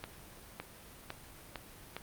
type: accelerating click train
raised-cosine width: 0.3 ms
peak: -23 dBFS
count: 5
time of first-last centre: 0.04-1.966 s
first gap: 560 ms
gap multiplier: 0.9
effects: pink hiss -53 dBFS RMS until 2.02 s + Opus 32 kbps